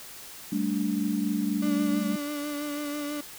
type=chord; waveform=sine; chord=G suspended second; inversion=none; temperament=equal with one note detuned; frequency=196 / 220 / 291.3 Hz; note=G3 / A3 / D4; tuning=0 / 0 / -14 cents; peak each=-29 dBFS; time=0.52-2.16 s; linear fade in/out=5 ms
type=tone with vibrato; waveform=35% pulse; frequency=292.6 Hz; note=D4; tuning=6 cents flat; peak=-29 dBFS; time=1.62-3.21 s; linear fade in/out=5 ms; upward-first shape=sine; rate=6.1 Hz; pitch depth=27 cents each way
effects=white hiss -44 dBFS RMS until 3.38 s